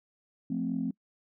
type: chord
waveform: sine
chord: F major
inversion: none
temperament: equal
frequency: 174.61 / 220 / 261.6 Hz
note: F3 / A3 / C4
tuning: 0 / 0 / 0 cents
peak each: -34 / -33 / -31 dBFS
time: 0.5-0.91 s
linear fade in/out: 5 ms
effects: noise-tail reverb RT60 0.1 s tail -25 dB re dry + tanh soft clip ceiling -20 dBFS